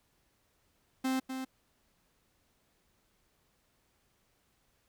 45% pulse tone with echo, 261.6 Hz, C4, in tune, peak -29 dBFS, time 1.04-1.2 s, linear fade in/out 10 ms, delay 250 ms, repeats 1, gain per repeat -7 dB, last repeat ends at 1.45 s, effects pink hiss -73 dBFS RMS until 4.88 s

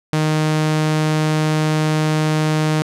sawtooth tone, 154.9 Hz, D#3, 7 cents flat, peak -11 dBFS, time 0.13-2.82 s, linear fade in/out 0 ms, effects low-pass 9000 Hz 12 dB/octave

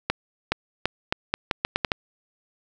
accelerating click train, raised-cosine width 0.3 ms, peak -5 dBFS, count 10, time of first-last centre 0.1-1.918 s, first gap 420 ms, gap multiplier 0.8, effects none

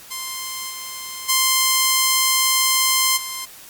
5% pulse tone with level steps, 1046.5 Hz, C6, in tune, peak -15 / -18 / -3 / -15 dBFS, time 0.1-3.46 s, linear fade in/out 20 ms, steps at 0.69 / 1.28 / 3.16 s, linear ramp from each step 20 ms, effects white hiss -42 dBFS RMS until 3.69 s + Opus 48 kbps

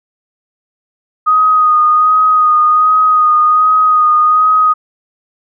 sine tone with vibrato, 1244.5 Hz, D#6, in tune, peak -6 dBFS, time 1.26-4.74 s, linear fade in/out 20 ms, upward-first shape sine, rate 1.3 Hz, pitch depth 23 cents each way, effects none

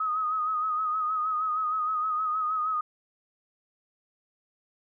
sine tone with vibrato, 1258 Hz, D#6, 19 cents sharp, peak -25 dBFS, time 0-2.81 s, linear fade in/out 5 ms, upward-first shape sine, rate 6.4 Hz, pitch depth 46 cents each way, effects none

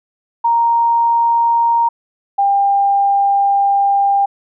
sine tone pair in turn, 932.3 / 797.6 Hz, A#5 / G5, 0 / +30 cents, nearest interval minor third, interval 270 cents, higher first, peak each -10 dBFS, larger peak neither, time 0.44-1.89 / 2.38-4.26 s, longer second, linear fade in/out 10 ms, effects none

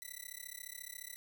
5% pulse tone with amplitude modulation, 1980 Hz, B6, 4 cents sharp, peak -31 dBFS, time 0.02-1.16 s, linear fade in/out 0 ms, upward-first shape sine, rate 34.3 Hz, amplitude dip 100%, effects 11-bit

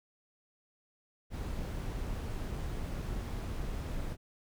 brown noise, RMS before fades -37 dBFS, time 1.3-4.17 s, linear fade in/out 50 ms, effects none

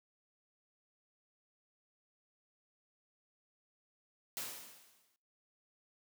white noise with exponential decay, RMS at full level -39 dBFS, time 4.37-5.16 s, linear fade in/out 0 ms, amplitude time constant 170 ms, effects noise-tail reverb RT60 0.6 s tail -23 dB re dry + high-pass 150 Hz 12 dB/octave

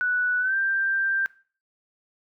sine tone with pitch glide, 1480 to 1577.1 Hz, F#6 to G6, 0 to +10 cents, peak -21 dBFS, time 0.01-1.26 s, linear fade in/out 0 ms, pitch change +110 cents, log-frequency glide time 0.4-0.55 s, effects noise-tail reverb RT60 0.4 s tail -19 dB re dry

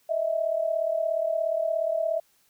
sine tone pair together, 622.3 / 659.3 Hz, D#5 / E5, 0 / 0 cents, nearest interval minor second, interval 100 cents, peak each -28 / -25 dBFS, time 0.09-2.2 s, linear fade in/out 10 ms, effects white hiss -65 dBFS RMS until 2.49 s

